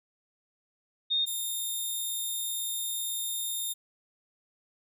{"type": "tone pair in turn", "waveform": ["sine", "5% pulse"], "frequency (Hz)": [3679, 3658], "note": ["A#7", "A#7"], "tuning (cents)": [-24, -33], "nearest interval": "unison", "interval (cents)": 9, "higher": "first", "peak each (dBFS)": [-24, -23], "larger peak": "second", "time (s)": [[1.1, 1.26], [1.26, 3.74]], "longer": "second", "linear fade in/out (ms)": 20, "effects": []}